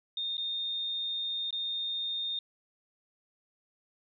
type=tone with dropouts; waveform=sine; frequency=3657 Hz; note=A#7; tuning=34 cents flat; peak=-31 dBFS; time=0.17-2.39 s; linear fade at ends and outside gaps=2 ms; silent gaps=0.37-0.379 / 1.507-1.527 s; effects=none